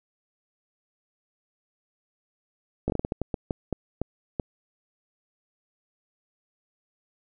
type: slowing click train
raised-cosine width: 2 ms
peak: -13 dBFS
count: 13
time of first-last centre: 2.88-4.398 s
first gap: 18 ms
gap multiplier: 1.32
effects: none